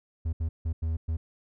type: tone bursts at uneven times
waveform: triangle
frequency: 80.7 Hz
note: E2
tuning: 36 cents flat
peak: -24 dBFS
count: 5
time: 0.25-0.33 / 0.4-0.49 / 0.65-0.73 / 0.82-0.97 / 1.08-1.17 s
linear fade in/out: 10 ms
effects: none